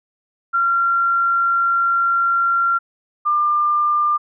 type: tone pair in turn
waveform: sine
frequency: 1375 / 1196.4 Hz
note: F6 / D6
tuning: -27 / +32 cents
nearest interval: major second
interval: 241 cents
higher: first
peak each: -14 dBFS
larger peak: neither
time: 0.53-2.79 / 3.25-4.18 s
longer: first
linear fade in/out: 20 ms
effects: none